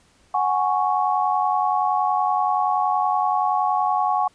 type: chord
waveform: sine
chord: F# suspended second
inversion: none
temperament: equal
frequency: 740 / 830.6 / 1108.7 Hz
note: F#5 / G#5 / C#6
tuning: 0 / 0 / 0 cents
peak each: -22 / -22 / -23 dBFS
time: 0.34-4.28 s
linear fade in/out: 5 ms
effects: pink hiss -58 dBFS RMS until 4.34 s + resampled to 22050 Hz